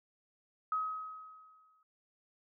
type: tone with exponential decay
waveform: sine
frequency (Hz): 1270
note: D#6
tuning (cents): +35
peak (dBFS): -29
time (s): 0.72-1.83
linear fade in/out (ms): 2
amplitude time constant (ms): 240
effects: none